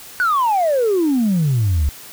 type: exponential sweep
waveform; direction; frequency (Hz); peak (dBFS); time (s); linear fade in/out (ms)
sine; down; 1521 to 67; -12; 0.2-1.89; 0
effects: tanh soft clip ceiling -11 dBFS + white hiss -38 dBFS RMS until 2.12 s